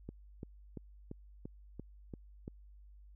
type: click train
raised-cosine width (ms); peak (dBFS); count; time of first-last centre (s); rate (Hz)
3; -30; 8; 0.09-2.479; 2.93
effects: added 50 Hz sine -54 dBFS peak until 3.15 s